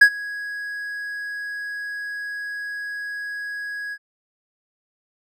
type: tone with ADSR envelope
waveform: triangle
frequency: 1661.2 Hz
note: G#6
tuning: in tune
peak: -3 dBFS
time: 0.01-3.98 s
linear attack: 9 ms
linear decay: 72 ms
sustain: -23 dB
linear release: 54 ms
effects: none